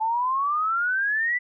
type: exponential sweep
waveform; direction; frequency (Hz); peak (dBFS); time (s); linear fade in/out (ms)
sine; up; 866 to 2000; -21; 0-1.39; 20
effects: none